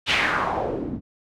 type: noise with low-pass filter sweep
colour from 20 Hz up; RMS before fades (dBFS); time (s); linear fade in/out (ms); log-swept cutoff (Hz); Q
white; -24; 0.06-1.01; 50; 3300 to 210; 2.7
effects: none